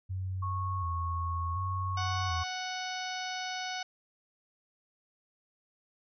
sine tone with vibrato, 89 Hz, F2, 33 cents sharp, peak -32 dBFS, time 0.09-2.44 s, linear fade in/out 20 ms, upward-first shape square, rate 0.68 Hz, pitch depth 89 cents each way
sine tone, 1100 Hz, C#6, 14 cents flat, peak -34 dBFS, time 0.42-2.44 s, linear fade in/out 10 ms
harmonic tone, 740 Hz, F#5, in tune, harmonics 1 / 2 / 3 / 4 / 5 / 6 / 7 / 8, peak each -38 / -41 / -43 / -44 / -45 / -46 / -46 / -47 dBFS, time 1.97-3.83 s, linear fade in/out 5 ms
effects none

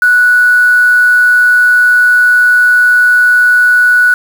sine tone with quantisation, 1474 Hz, F#6, 7 cents flat, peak -4 dBFS, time 0.02-4.14 s, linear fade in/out 2 ms, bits 4, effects none

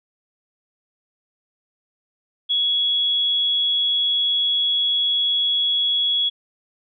sine tone, 3353 Hz, G#7, 16 cents sharp, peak -17 dBFS, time 2.49-6.3 s, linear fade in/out 20 ms, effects none

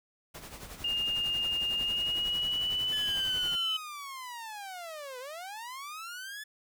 pink noise with tremolo, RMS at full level -43 dBFS, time 0.34-3.56 s, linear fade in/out 10 ms, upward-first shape sine, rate 11 Hz, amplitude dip 60%
sine tone with pitch glide, 2827 to 3030 Hz, F7 to F#7, +20 to +40 cents, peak -28 dBFS, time 0.84-3.77 s, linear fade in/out 5 ms, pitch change +120 cents, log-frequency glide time 1.81-3.09 s
sawtooth linear two-way sweep, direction down then up, 1740 to 489.3 to 1740 Hz, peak -36 dBFS, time 2.92-6.44 s, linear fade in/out 10 ms, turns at 5.19 s
effects none

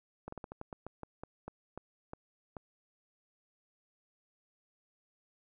slowing click train, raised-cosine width 1 ms, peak -28 dBFS, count 14, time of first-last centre 0.28-2.568 s, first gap 44 ms, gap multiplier 1.21, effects none

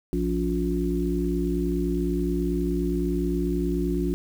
harmonic tone with a mistuned harmonic, 59 Hz, A#1, 22 cents sharp, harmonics 1 / 3 / 5 / 6, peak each -28 / -28 / -28 / -28 dBFS, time 0.13-4.14 s, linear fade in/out 0 ms, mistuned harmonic 5, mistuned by -63 cents, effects 8-bit

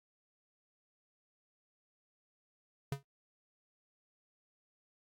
square tone with exponential decay, 138.7 Hz, C#3, 1 cent sharp, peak -31 dBFS, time 2.92-3.03 s, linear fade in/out 2 ms, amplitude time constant 22 ms, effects AAC 64 kbps

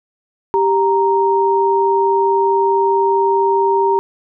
sine tone pair together, 392.3 / 932.3 Hz, G4 / A#5, +1 / 0 cents, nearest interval octave + minor third, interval 1499 cents, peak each -14 dBFS, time 0.54-3.99 s, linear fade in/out 0 ms, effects none

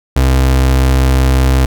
35% pulse tone, 65.4 Hz, C2, in tune, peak -6 dBFS, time 0.16-1.66 s, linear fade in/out 5 ms, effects none

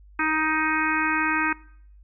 harmonic tone, 312.7 Hz, D#4, 9 cents sharp, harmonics 1 / 3 / 4 / 5 / 6 / 7 / 8, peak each -28 / -29 / -28 / -26 / -31 / -32 / -30 dBFS, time 0.19-1.53 s, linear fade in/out 5 ms, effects noise-tail reverb RT60 0.6 s tail -21 dB re dry + added 50 Hz sine -47 dBFS peak until 2.03 s

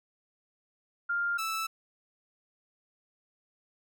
sine / sawtooth tone pair in turn, 1400 / 1315.9 Hz, F6 / E6, +4 / -3 cents, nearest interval minor second, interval 107 cents, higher first, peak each -27 dBFS, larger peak neither, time 1.09-1.38 / 1.38-1.67 s, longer neither, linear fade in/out 10 ms, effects none

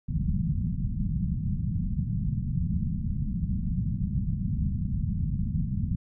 white low-pass noise, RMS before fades -28 dBFS, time 0.08-5.96 s, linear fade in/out 10 ms, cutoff 200 Hz, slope 48 dB/octave, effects none

